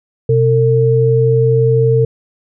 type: tone pair together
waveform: sine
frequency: 126.48 / 452 Hz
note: B2 / A4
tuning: +42 / +47 cents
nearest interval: octave + minor seventh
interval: 2205 cents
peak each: -11 dBFS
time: 0.29-2.05 s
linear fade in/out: 5 ms
effects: none